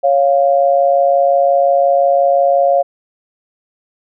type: tone pair together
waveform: sine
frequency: 554.4 / 700.1 Hz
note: C#5 / F5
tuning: 0 / +4 cents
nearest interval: major third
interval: 404 cents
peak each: -11 / -12 dBFS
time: 0.03-2.83 s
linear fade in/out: 20 ms
effects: none